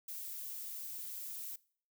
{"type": "noise", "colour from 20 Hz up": "violet", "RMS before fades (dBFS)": -44, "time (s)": [0.08, 1.56], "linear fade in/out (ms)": 5, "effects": ["noise-tail reverb RT60 0.5 s tail -22 dB re dry"]}